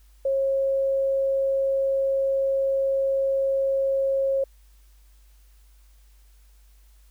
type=tone; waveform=sine; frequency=542 Hz; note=C#5; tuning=39 cents flat; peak=-20 dBFS; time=0.25-4.44 s; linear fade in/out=5 ms; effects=added 50 Hz sine -51 dBFS peak until 7.1 s + white hiss -64 dBFS RMS until 7.1 s